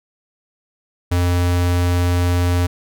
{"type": "tone", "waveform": "square", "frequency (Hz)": 88.3, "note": "F2", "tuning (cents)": 20, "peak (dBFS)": -15, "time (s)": [1.11, 2.67], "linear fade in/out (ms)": 10, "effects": []}